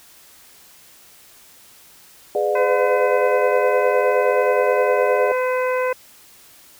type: chord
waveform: sine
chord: G# diminished seventh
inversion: none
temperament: just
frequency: 415.3 / 498.4 / 598 / 717.6 Hz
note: G#4 / B4 / D5 / F5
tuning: 0 / +16 / +31 / +47 cents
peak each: -21 / -25 / -21 / -25 dBFS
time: 2.35-5.32 s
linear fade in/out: 2 ms
type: harmonic tone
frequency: 508 Hz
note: B4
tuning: 49 cents sharp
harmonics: 1 / 2 / 3 / 4 / 5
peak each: -19 / -25 / -29 / -31 / -33 dBFS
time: 2.55-5.93 s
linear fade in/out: 5 ms
effects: white hiss -48 dBFS RMS until 6.79 s